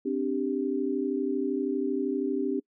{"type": "chord", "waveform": "sine", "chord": "C suspended second", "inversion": "none", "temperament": "just", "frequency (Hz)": [261.6, 294.3, 392.4], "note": ["C4", "D4", "G4"], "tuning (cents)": [0, 4, 2], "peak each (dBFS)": -30, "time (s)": [0.05, 2.6], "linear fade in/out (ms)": 10, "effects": ["noise-tail reverb RT60 0.1 s tail -25 dB re dry"]}